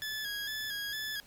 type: tone with vibrato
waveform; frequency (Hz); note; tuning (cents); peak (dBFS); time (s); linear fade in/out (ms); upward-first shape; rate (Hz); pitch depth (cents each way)
20% pulse; 1690; G#6; +30; -30; 0.02-1.2; 0; square; 2.2; 42
effects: pink hiss -58 dBFS RMS until 1.26 s